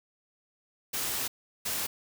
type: noise bursts at uneven times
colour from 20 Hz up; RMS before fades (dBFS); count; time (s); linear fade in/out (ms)
white; -32; 2; 0.93-1.28 / 1.65-1.87; 10
effects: none